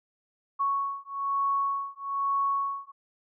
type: beating tone pair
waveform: sine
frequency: 1108.7 / 1109.8 Hz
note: C#6 / C#6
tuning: 0 / +2 cents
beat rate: 1.1 Hz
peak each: -29 dBFS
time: 0.59-2.92 s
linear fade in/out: 20 ms
effects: none

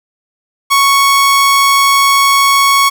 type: tone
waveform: sawtooth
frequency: 1108.7 Hz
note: C#6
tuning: in tune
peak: -3 dBFS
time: 0.7-2.9 s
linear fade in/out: 20 ms
effects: none

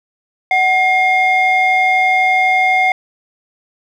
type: ring-modulated tone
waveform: triangle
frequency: 692 Hz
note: F5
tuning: 16 cents flat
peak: -5 dBFS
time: 0.51-2.92 s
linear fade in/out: 2 ms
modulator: 1440 Hz
effects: none

